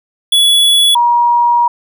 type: tone pair in turn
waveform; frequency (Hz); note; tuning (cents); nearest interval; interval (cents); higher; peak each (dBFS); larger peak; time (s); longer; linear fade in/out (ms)
square / sine; 3397 / 953.3; G#7 / A#5; +38 / +39; octave + minor seventh; 2199; first; -7; neither; 0.32-0.95 / 0.95-1.68; second; 5
effects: none